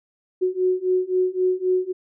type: beating tone pair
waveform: sine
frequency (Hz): 366.4 / 370.2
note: F#4 / F#4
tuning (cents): -17 / +1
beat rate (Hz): 3.8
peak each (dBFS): -22 / -21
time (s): 0.41-1.93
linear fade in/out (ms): 20
effects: none